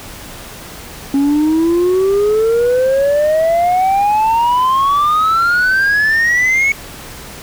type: exponential sweep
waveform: sine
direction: up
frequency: 273.6 to 2227 Hz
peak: -7 dBFS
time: 1.14-6.72 s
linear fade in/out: 2 ms
effects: tanh soft clip ceiling -9 dBFS + pink hiss -32 dBFS RMS until 7.42 s